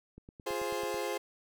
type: click train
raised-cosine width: 3 ms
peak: -36 dBFS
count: 8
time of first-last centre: 0.18-0.943 s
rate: 9.17 Hz
type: chord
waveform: 30% pulse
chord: F minor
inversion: none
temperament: equal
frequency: 349.2 / 415.3 / 523.3 Hz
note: F4 / Ab4 / C5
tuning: 0 / 0 / 0 cents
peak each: -36 / -34 / -34 dBFS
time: 0.46-1.18 s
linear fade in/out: 10 ms
effects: none